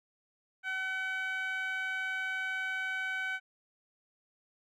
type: tone with band-pass filter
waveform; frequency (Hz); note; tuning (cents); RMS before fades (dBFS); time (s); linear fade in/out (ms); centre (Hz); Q
15% pulse; 758; F#5; +42; -35; 0.63-3.4; 50; 1700; 2.9
effects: none